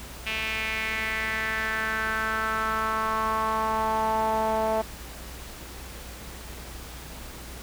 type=tone with band-pass filter sweep; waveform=sawtooth; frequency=220 Hz; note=A3; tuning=in tune; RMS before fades=-27 dBFS; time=0.26-4.82 s; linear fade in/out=10 ms; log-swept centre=2600 to 730 Hz; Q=4.1; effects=added 60 Hz sine -42 dBFS peak until 7.62 s + pink hiss -42 dBFS RMS until 7.62 s